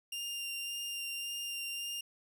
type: tone with vibrato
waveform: sawtooth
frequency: 2794 Hz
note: F7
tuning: in tune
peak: -34 dBFS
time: 0.12-2.01 s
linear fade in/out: 5 ms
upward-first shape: sine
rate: 1.8 Hz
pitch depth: 10 cents each way
effects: none